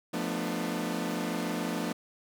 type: chord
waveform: sawtooth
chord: B half-diminished seventh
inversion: second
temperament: equal with one note detuned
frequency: 174.61 / 220 / 246.9 / 299.5 Hz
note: F3 / A3 / B3 / D4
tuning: 0 / 0 / 0 / +34 cents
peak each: -32 dBFS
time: 0.13-1.93 s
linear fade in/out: 10 ms
effects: none